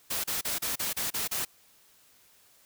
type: noise bursts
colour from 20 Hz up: white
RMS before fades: -31 dBFS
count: 8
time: 0.1-1.451 s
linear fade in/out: 10 ms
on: 140 ms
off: 33 ms
effects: white hiss -61 dBFS RMS until 2.65 s